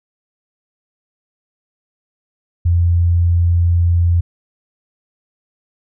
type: tone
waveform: sine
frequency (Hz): 86.1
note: F2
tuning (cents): -24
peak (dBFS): -10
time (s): 2.65-4.21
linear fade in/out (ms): 10
effects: none